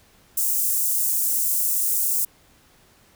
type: high-pass noise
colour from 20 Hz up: white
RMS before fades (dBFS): -22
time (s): 0.37-2.25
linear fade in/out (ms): 5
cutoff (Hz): 7400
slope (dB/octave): 24
effects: pink hiss -56 dBFS RMS until 3.15 s